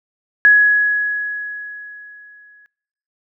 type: tone with exponential decay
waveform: sine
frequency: 1678 Hz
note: G#6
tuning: 17 cents sharp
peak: -5 dBFS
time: 0.45-2.66 s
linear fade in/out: 0 ms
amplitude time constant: 480 ms
effects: noise-tail reverb RT60 0.9 s tail -26 dB re dry